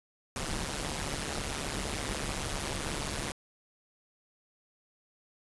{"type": "noise with amplitude modulation", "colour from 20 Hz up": "pink", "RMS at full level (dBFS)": -31, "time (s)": [0.36, 3.32], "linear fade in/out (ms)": 2, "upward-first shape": "sine", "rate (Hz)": 144, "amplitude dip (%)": 85, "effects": ["resampled to 24000 Hz"]}